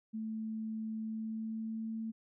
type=tone with pitch glide; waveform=sine; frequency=220 to 223.1 Hz; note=A3 to A3; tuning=0 to +24 cents; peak=-36 dBFS; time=0.13-2.12 s; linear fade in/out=20 ms; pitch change=+24 cents; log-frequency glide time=1.02-1.97 s; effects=none